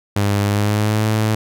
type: tone with pitch glide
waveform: sawtooth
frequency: 101.4 to 108.68 Hz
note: G#2 to A2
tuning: -41 to -21 cents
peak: -11 dBFS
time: 0.16-1.35 s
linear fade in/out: 5 ms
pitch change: +120 cents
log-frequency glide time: 0.42-1.06 s
effects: none